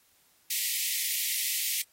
white high-pass noise, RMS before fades -30 dBFS, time 0.5-1.82 s, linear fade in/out 5 ms, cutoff 1900 Hz, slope 96 dB/octave, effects white hiss -65 dBFS RMS until 1.92 s + AAC 48 kbps

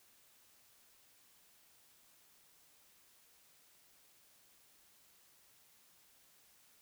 silence, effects white hiss -67 dBFS RMS until 6.81 s

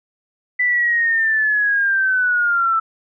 sine linear sweep, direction down, 1992 to 1318 Hz, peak -14 dBFS, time 0.59-2.8 s, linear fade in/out 10 ms, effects none

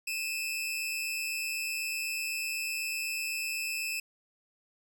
sawtooth tone pair together, 2489 / 2637 Hz, D#7 / E7, 0 / 0 cents, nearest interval minor second, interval 100 cents, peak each -34 / -30 dBFS, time 0.07-4 s, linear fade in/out 5 ms, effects none

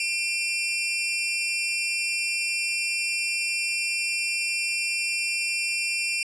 sawtooth tone pair together, 2391 / 2705 Hz, D7 / E7, +30 / +44 cents, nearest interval major second, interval 214 cents, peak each -24 dBFS, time 0-6.23 s, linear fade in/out 2 ms, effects resampled to 24000 Hz

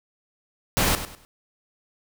pink noise with echo, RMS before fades -21 dBFS, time 0.77-0.95 s, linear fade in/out 0 ms, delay 100 ms, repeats 3, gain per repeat -11 dB, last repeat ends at 1.25 s, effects none

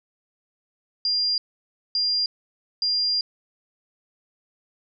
sine tone bursts at uneven times, 4800 Hz, D8, 37 cents sharp, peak -20 dBFS, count 3, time 1.05-1.38 / 1.95-2.26 / 2.82-3.21 s, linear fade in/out 2 ms, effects none

